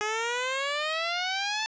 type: exponential sweep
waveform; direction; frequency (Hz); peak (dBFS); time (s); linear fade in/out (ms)
10% pulse; up; 417.9 to 887; -19; 0.01-1.66; 0
effects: resampled to 16000 Hz + 9-bit